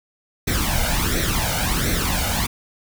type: noise with flanger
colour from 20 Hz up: pink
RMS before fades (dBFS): -21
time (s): 0.47-2.47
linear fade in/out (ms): 10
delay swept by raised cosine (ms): 0.5 to 1.38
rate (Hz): 1.4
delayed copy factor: +0.7
effects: none